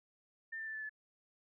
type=tone with pitch steps; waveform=sine; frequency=1798 / 1780.4 / 1763 / 1745.8 / 1728.7 Hz; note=A6 / A6 / A6 / A6 / A6; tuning=+37 / +20 / +3 / -14 / -31 cents; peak=-40 dBFS; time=0.52-0.895 s; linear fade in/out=10 ms; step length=75 ms; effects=none